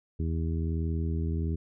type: harmonic tone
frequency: 81.3 Hz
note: E2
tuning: 23 cents flat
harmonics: 1 / 2 / 3 / 4 / 5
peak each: -28 / -34 / -38 / -40 / -42 dBFS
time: 0.19-1.56 s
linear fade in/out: 10 ms
effects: none